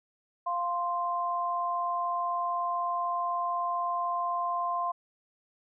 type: tone pair together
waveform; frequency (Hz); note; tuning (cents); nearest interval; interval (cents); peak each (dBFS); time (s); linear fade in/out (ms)
sine; 698.5 / 1045.5; F5 / C6; 0 / -2; perfect fifth; 698; -32 / -29; 0.46-4.92; 10
effects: none